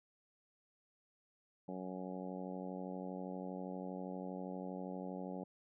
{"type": "harmonic tone", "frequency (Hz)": 92.5, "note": "F#2", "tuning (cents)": 0, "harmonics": [2, 3, 4, 5, 6, 7, 8, 9], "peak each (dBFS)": [-45, -48, -52, -51, -50, -55, -54, -54], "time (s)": [1.68, 5.44], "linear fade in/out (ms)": 5, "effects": []}